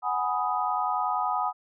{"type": "chord", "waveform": "sine", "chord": "G# minor seventh", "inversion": "third", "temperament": "equal with one note detuned", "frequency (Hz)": [740, 830.6, 987.8, 1248.8], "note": ["F#5", "G#5", "B5", "D#6"], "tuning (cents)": [0, 0, 0, 6], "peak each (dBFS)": [-30, -30, -31, -29], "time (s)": [0.02, 1.53], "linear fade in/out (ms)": 50, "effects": []}